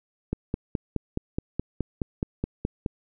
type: click train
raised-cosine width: 3 ms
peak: -13 dBFS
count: 13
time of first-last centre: 0.33-2.862 s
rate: 4.74 Hz
effects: none